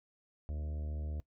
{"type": "harmonic tone with a mistuned harmonic", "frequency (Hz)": 75.2, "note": "D2", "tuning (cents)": 42, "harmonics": [1, 2, 3, 4, 5, 6, 7, 8, 9], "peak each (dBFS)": [-36, -50, -53, -56, -59, -61, -59, -61, -62], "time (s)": [0.49, 1.2], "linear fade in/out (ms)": 0, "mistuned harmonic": 2, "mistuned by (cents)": 33, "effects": ["noise-tail reverb RT60 0.1 s tail -19 dB re dry"]}